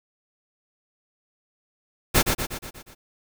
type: noise with echo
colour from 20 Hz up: pink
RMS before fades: -17 dBFS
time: 2.14-2.23 s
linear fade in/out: 20 ms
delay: 120 ms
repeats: 6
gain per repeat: -5 dB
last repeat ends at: 2.95 s
effects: none